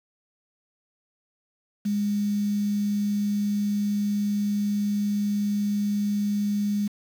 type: tone with quantisation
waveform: sine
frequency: 205.2 Hz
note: G#3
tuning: 21 cents flat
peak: -22 dBFS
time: 1.85-6.88 s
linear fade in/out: 10 ms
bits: 7
effects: none